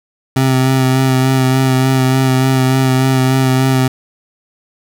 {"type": "tone with vibrato", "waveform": "25% pulse", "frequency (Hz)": 131.1, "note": "C3", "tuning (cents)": 4, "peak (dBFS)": -6, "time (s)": [0.36, 3.88], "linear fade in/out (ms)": 5, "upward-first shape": "sine", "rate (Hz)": 3.4, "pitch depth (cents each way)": 21, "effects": []}